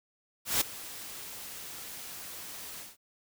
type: noise with ADSR envelope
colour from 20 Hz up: white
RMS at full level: -25 dBFS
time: 0.45-2.97 s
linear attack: 160 ms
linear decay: 10 ms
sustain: -18 dB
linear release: 170 ms
effects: none